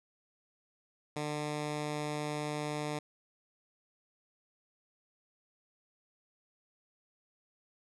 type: tone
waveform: 10% pulse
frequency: 149.5 Hz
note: D3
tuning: 31 cents sharp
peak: -26 dBFS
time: 1.16-2.99 s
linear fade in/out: 5 ms
effects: resampled to 24000 Hz